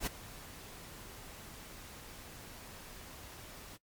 pink noise with ADSR envelope, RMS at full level -33 dBFS, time 0-3.78 s, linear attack 66 ms, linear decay 13 ms, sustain -17 dB, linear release 34 ms, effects noise-tail reverb RT60 0.1 s tail -20 dB re dry + MP3 96 kbps

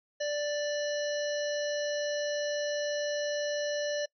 harmonic tone with a mistuned harmonic, 587.3 Hz, D5, in tune, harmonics 1 / 3 / 5 / 7 / 9 / 10, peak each -30 / -39 / -44 / -43 / -47 / -44 dBFS, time 0.2-4.06 s, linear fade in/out 10 ms, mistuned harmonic 9, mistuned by +39 cents, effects noise-tail reverb RT60 0.1 s tail -25 dB re dry

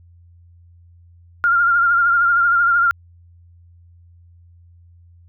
sine tone with vibrato, 1396.9 Hz, F6, in tune, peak -12 dBFS, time 1.44-2.91 s, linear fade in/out 0 ms, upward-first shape triangle, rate 13 Hz, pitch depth 49 cents each way, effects added 86 Hz sine -45 dBFS peak until 5.28 s

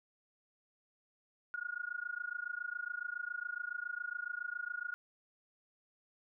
sine tone with amplitude modulation, 1437 Hz, F6, 49 cents sharp, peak -34 dBFS, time 1.54-4.94 s, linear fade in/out 0 ms, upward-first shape sine, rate 27.2 Hz, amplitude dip 95%, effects none

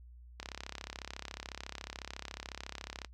click train, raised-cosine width 0.2 ms, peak -23 dBFS, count 91, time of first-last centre 0.4-3.047 s, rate 34 Hz, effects noise-tail reverb RT60 0.1 s tail -23 dB re dry + added 60 Hz sine -51 dBFS peak until 3.13 s

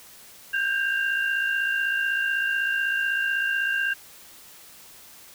sine tone cluster, 1540 / 1596 / 2775 Hz, G6 / G6 / F7, -31 / +31 / -12 cents, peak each -32 / -23 / -31 dBFS, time 0.53-3.94 s, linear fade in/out 10 ms, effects white hiss -48 dBFS RMS until 5.34 s

